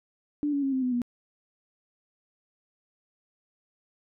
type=tone with pitch steps; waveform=sine; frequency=293.7 / 282.6 / 271.8 / 261.5 / 251.6 / 242 Hz; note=D4 / C#4 / C#4 / C4 / B3 / B3; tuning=0 / +34 / -34 / -1 / +32 / -35 cents; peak=-24 dBFS; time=0.43-1.018 s; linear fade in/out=0 ms; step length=98 ms; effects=none